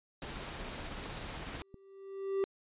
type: noise with tremolo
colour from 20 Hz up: pink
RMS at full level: -41 dBFS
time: 0.22-1.62 s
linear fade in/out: 0 ms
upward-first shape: sine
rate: 16 Hz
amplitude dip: 25%
type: tone with exponential growth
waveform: triangle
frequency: 390 Hz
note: G4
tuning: 9 cents flat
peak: -25 dBFS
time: 1.61-2.44 s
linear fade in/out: 0 ms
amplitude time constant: 180 ms
type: click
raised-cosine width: 3 ms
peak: -35 dBFS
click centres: 1.743 s
effects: resampled to 8000 Hz